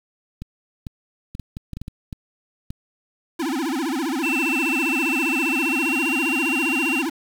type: clicks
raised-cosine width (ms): 5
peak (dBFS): -19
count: 11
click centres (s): 0.42 / 0.868 / 1.351 / 1.397 / 1.569 / 1.733 / 1.77 / 1.816 / 1.881 / 2.128 / 2.705
type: tone with vibrato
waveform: square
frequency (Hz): 293.7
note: D4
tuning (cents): 0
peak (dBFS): -23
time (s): 3.39-7.1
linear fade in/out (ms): 10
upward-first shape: sine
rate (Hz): 15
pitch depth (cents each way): 280
type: tone with pitch glide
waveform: triangle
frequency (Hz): 2685 to 2756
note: E7 to F7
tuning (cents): +31 to -24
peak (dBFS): -20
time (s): 4.23-7.02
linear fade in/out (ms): 10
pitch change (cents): +45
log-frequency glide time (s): 5.47-6.05
effects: 7-bit